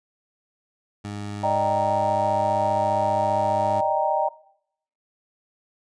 20% pulse tone, 102.8 Hz, G#2, 17 cents flat, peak -26 dBFS, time 1.04-3.81 s, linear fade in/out 10 ms
sine chord, Eb major seventh, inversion third, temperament equal, 587.3 / 622.3 / 784 / 932.3 Hz, D5 / Eb5 / G5 / Bb5, 0 / 0 / 0 / 0 cents, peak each -27 / -25 / -24 / -24 dBFS, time 1.43-4.29 s, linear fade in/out 10 ms
effects noise-tail reverb RT60 0.7 s tail -20 dB re dry + resampled to 22050 Hz

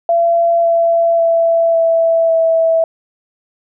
sine tone with pitch steps, 678 / 672.2 / 666.4 / 660.6 / 654.9 Hz, E5 / E5 / E5 / E5 / E5, +49 / +34 / +19 / +4 / -11 cents, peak -9 dBFS, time 0.09-2.84 s, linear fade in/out 2 ms, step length 550 ms, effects none

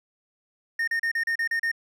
triangle tone bursts, 1835 Hz, A#6, 28 cents flat, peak -21 dBFS, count 8, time 0.79-1.716 s, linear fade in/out 5 ms, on 86 ms, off 34 ms, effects none

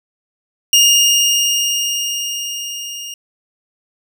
25% pulse tone with level ramp, 2836 Hz, F7, 26 cents sharp, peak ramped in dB -3 to -23 dBFS, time 0.73-3.14 s, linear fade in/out 2 ms, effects none

